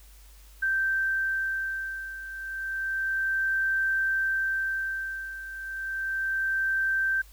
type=beating tone pair; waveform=sine; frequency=1562 / 1562.31 Hz; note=G6 / G6; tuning=-7 / -6 cents; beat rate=0.31 Hz; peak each=-31 / -27 dBFS; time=0.62-7.22 s; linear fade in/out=10 ms; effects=added 50 Hz sine -49 dBFS peak until 7.32 s + white hiss -57 dBFS RMS until 7.32 s